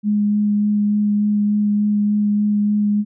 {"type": "tone with vibrato", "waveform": "sine", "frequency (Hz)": 207.7, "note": "G#3", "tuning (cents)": 0, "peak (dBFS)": -14, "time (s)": [0.03, 3.05], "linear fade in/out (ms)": 50, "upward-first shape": "sine", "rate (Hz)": 3.4, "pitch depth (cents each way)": 10, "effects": []}